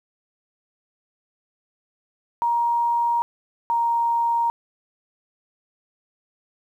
sine tone pair in turn, 942 / 934.4 Hz, A#5 / A#5, +18 / +4 cents, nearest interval unison, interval 14 cents, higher first, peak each -18 dBFS, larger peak neither, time 2.42-3.22 / 3.7-4.5 s, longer neither, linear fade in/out 0 ms, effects 9-bit

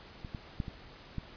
clicks, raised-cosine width 5 ms, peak -29 / -26 / -20 / -28 / -23 dBFS, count 5, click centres 0.248 / 0.348 / 0.602 / 0.682 / 1.183 s, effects pink hiss -52 dBFS RMS until 1.36 s + resampled to 11025 Hz

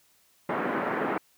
pink band-pass noise, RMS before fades -29 dBFS, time 0.49-1.18 s, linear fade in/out 5 ms, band 210 to 1800 Hz, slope 24 dB/octave, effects white hiss -64 dBFS RMS until 1.37 s

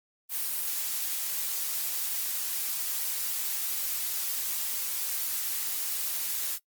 blue noise, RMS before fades -31 dBFS, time 0.29-6.59 s, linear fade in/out 50 ms, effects noise-tail reverb RT60 0.1 s tail -19 dB re dry + Opus 32 kbps

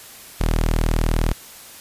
sawtooth tone, 39.89 Hz, D#1, 44 cents sharp, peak -13 dBFS, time 0.4-1.33 s, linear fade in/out 10 ms, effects white hiss -41 dBFS RMS until 1.8 s + resampled to 32000 Hz

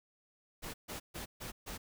pink noise bursts, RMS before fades -43 dBFS, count 5, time 0.62-1.78 s, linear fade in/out 20 ms, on 120 ms, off 140 ms, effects none

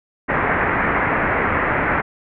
white low-pass noise, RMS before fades -19 dBFS, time 0.28-2.02 s, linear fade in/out 20 ms, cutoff 2100 Hz, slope 48 dB/octave, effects none

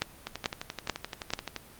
two click trains, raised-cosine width 0.2 ms, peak -17 / -9 dBFS, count 16 / 4, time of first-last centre 0.27-1.563 / 0.02-1.336 s, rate 11.6 / 2.28 Hz, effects pink hiss -52 dBFS RMS until 1.79 s + Opus 32 kbps

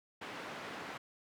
white band-pass noise, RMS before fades -45 dBFS, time 0.21-0.98 s, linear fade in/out 10 ms, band 150 to 1800 Hz, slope 12 dB/octave, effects none

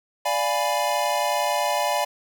square chord, D diminished seventh, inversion none, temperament equal, 587.3 / 698.5 / 830.6 / 987.8 Hz, D5 / F5 / Ab5 / Cb6, 0 / 0 / 0 / 0 cents, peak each -27 / -28 / -27 / -28 dBFS, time 0.25-2.05 s, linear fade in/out 10 ms, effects none

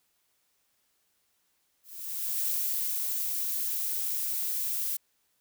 violet noise with ADSR envelope, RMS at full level -29 dBFS, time 1.83-4.97 s, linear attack 620 ms, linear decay 510 ms, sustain -2 dB, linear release 8 ms, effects white hiss -73 dBFS RMS until 5.4 s

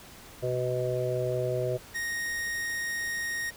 harmonic tone, 125.4 Hz, B2, 27 cents sharp, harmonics 1 / 3 / 4 / 5, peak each -32 / -32 / -32 / -32 dBFS, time 0.42-1.78 s, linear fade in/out 20 ms
45% pulse tone, 1864.7 Hz, A#6, in tune, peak -30 dBFS, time 1.94-3.51 s, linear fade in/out 20 ms
effects pink hiss -49 dBFS RMS until 3.56 s

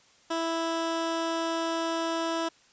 15% pulse tone, 329.6 Hz, E4, in tune, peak -21 dBFS, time 0.3-2.49 s, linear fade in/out 10 ms, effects white hiss -60 dBFS RMS until 2.72 s + resampled to 16000 Hz

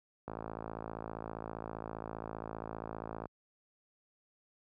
click train, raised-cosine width 1 ms, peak -26 dBFS, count 165, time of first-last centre 0.28-3.256 s, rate 55.1 Hz, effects high-pass 60 Hz 12 dB/octave

